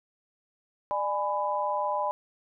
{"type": "chord", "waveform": "sine", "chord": "G# diminished", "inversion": "second", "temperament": "just", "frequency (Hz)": [598, 830.6, 996.7], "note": ["D5", "G#5", "B5"], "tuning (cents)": [31, 0, 16], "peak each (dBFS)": [-31, -31, -29], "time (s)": [0.91, 2.11], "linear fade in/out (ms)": 0, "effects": []}